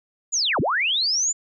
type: linear two-way sweep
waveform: sine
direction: down then up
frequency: 7200 to 92.5 to 7200 Hz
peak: -19 dBFS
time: 0.32-1.33 s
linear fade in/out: 20 ms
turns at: 0.6 s
effects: none